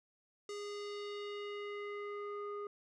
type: tone with low-pass filter sweep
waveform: square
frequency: 410.6 Hz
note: G#4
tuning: 20 cents flat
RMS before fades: -43 dBFS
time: 0.49-2.67 s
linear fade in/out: 2 ms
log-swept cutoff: 6700 to 1100 Hz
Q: 2
effects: none